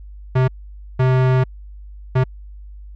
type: tone bursts at uneven times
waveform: square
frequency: 129.1 Hz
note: C3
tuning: 23 cents flat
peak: -13 dBFS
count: 3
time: 0.35-0.48 / 0.99-1.44 / 2.15-2.24 s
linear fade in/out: 10 ms
effects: added 50 Hz sine -34 dBFS peak until 2.95 s + low-pass 2000 Hz 12 dB/octave